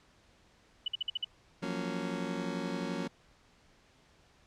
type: tone bursts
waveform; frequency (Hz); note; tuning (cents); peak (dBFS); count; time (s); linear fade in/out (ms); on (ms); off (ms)
sine; 2967; F#7; +4; -29; 6; 0.86-1.246; 5; 21; 52
type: chord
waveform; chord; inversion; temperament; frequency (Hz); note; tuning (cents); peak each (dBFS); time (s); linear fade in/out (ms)
30% pulse; Gb major seventh; third; just; 173.43 / 185 / 231.2 / 277.5; F3 / Gb3 / Bb3 / Db4; -12 / 0 / -14 / +2; -37; 1.62-3.08; 10
effects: pink hiss -64 dBFS RMS until 4.46 s + low-pass 6000 Hz 12 dB/octave